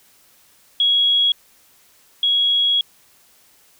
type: tone pair in turn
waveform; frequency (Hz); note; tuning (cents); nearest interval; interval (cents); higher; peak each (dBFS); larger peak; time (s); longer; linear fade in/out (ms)
sine; 3322 / 3322; G#7 / G#7; 0 / 0; unison; 0; neither; -13 / -14; first; 0.8-1.32 / 2.23-2.81; second; 2
effects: white hiss -54 dBFS RMS until 3.79 s